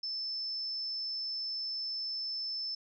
sine tone, 5274 Hz, E8, in tune, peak -34 dBFS, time 0.03-2.75 s, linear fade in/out 5 ms, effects none

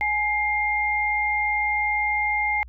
sine tone pair together, 837.6 / 2113 Hz, G#5 / C7, +15 / +16 cents, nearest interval octave + major third, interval 1601 cents, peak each -25 / -22 dBFS, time 0.01-2.63 s, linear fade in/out 0 ms, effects added 60 Hz sine -40 dBFS peak until 2.68 s

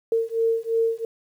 sine beating tone pair, 453.5 / 456.4 Hz, A#4 / A#4, -48 / -37 cents, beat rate 2.9 Hz, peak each -23 dBFS, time 0.12-1.05 s, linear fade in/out 2 ms, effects 9-bit

